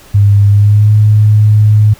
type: tone with pitch glide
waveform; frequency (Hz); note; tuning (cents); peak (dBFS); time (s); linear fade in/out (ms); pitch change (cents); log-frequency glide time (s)
sine; 101.3 to 106.15; G#2 to G#2; -43 to +38; -3; 0.14-1.94; 10; +81; 0.49-0.92
effects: pink hiss -39 dBFS RMS until 1.99 s